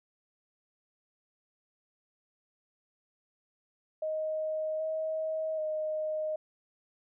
sine tone with pitch steps, 625 / 633 / 620 Hz, D#5 / D#5 / D#5, +8 / +30 / -6 cents, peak -30 dBFS, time 4.02-6.36 s, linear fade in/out 5 ms, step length 780 ms, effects none

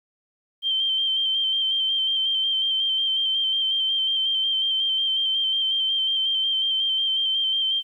sine tone with vibrato, 3136 Hz, G7, in tune, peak -20 dBFS, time 0.62-7.83 s, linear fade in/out 50 ms, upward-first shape square, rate 5.5 Hz, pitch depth 22 cents each way, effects 10-bit

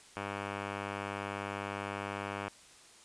5% pulse tone with low-pass filter, 100 Hz, G2, 35 cents sharp, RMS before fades -39 dBFS, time 0.16-2.49 s, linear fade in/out 10 ms, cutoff 2100 Hz, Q 5.5, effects white hiss -57 dBFS RMS until 3.04 s + resampled to 22050 Hz

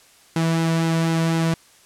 sawtooth tone with flanger, 164.1 Hz, E3, 8 cents flat, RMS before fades -20 dBFS, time 0.36-1.54 s, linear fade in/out 2 ms, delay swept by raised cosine 1.7 to 2.48 ms, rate 4 Hz, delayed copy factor -0.5, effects white hiss -52 dBFS RMS until 1.85 s + low-pass 10000 Hz 12 dB/octave

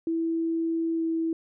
sine tone with pitch glide, 329 to 326.7 Hz, E4 to E4, -3 to -15 cents, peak -24 dBFS, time 0.07-1.33 s, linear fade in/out 2 ms, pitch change -12 cents, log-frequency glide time 0.95-1.02 s, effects none

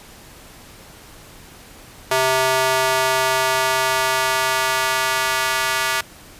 square tone with high-pass filter sweep, 130.81 Hz, C3, in tune, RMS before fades -19 dBFS, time 2.11-6.01 s, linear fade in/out 5 ms, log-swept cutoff 640 to 1300 Hz, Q 1.1, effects pink hiss -43 dBFS RMS until 6.39 s + resampled to 32000 Hz

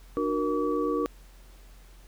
sine tone cluster, 299.1 / 367.7 / 468.8 / 1143 Hz, D4 / F#4 / A#4 / D6, +32 / -11 / +10 / -47 cents, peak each -29 / -32 / -28 / -33 dBFS, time 0.17-1.06 s, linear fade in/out 0 ms, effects added 44 Hz sine -48 dBFS peak until 2.07 s + pink hiss -58 dBFS RMS until 2.07 s

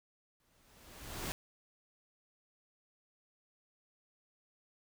pink noise with exponential growth, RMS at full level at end -37 dBFS, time 0.4-1.32 s, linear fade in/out 0 ms, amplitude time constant 200 ms, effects none

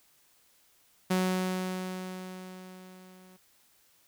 sawtooth tone with level ramp, 185 Hz, F#3, in tune, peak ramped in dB -20 to -50 dBFS, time 1.1-3.37 s, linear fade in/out 10 ms, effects white hiss -65 dBFS RMS until 4.07 s

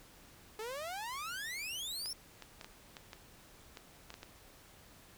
sawtooth exponential sweep, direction up, 420.8 to 5530 Hz, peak -36 dBFS, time 0.59-2.13 s, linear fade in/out 2 ms
clicks, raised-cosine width 0.2 ms, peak -29 dBFS, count 10, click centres 2.059 / 2.423 / 2.612 / 2.645 / 2.968 / 3.132 / 3.772 / 4.104 / 4.141 / 4.231 s
effects pink hiss -59 dBFS RMS until 5.17 s

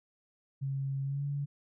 sine tone with pitch glide, 136.5 to 142.3 Hz, C#3 to C#3, -26 to +46 cents, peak -31 dBFS, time 0.61-1.46 s, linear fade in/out 20 ms, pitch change +72 cents, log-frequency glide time 1.03-1.24 s, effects none

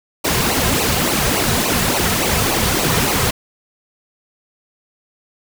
pink noise with flanger, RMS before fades -17 dBFS, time 0.24-3.31 s, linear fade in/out 10 ms, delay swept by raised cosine 0.57 to 3.57 ms, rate 3.5 Hz, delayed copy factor -0.75, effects none

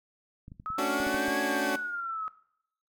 clicks, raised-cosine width 5 ms, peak -32 dBFS, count 8, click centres 0.481 / 0.519 / 0.599 / 0.703 / 1.002 / 1.068 / 1.145 / 1.283 s
sine exponential two-way sweep, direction up then down, 1269 to 1669 to 1269 Hz, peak -31 dBFS, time 0.66-2.28 s, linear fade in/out 0 ms, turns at 1.4 s
20% pulse chord, D major seventh, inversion second, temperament equal with one note detuned, 220 / 277.2 / 293.7 / 371.3 Hz, A3 / C#4 / D4 / F#4, 0 / 0 / 0 / +6 cents, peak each -33 / -27 / -27 / -27 dBFS, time 0.78-1.76 s, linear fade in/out 5 ms
effects noise-tail reverb RT60 0.7 s tail -18 dB re dry + MP3 96 kbps

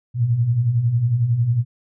sine beating tone pair, 110.1 / 121.1 Hz, A2 / B2, +2 / -34 cents, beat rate 11 Hz, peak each -24 / -16 dBFS, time 0.14-1.65 s, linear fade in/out 50 ms, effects none

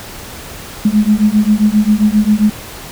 sine beating tone pair, 207.7 / 215.2 Hz, G#3 / A3, 0 / -38 cents, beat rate 7.5 Hz, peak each -11 dBFS, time 0.85-2.5 s, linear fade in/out 5 ms, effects pink hiss -30 dBFS RMS until 2.91 s

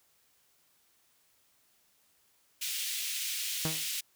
pink high-pass noise, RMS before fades -35 dBFS, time 2.61-4.01 s, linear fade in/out 10 ms, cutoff 2500 Hz, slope 24 dB/octave
sawtooth tone with exponential decay, 158.6 Hz, D#3, 33 cents sharp, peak -24 dBFS, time 3.65-3.88 s, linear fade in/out 0 ms, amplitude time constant 48 ms
effects white hiss -69 dBFS RMS until 4.15 s

